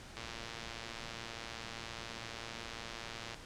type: click train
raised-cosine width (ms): 0.2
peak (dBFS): -26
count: 366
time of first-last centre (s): 0.17-3.344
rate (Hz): 115
effects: pink hiss -51 dBFS RMS until 3.45 s + low-pass 7000 Hz 12 dB/octave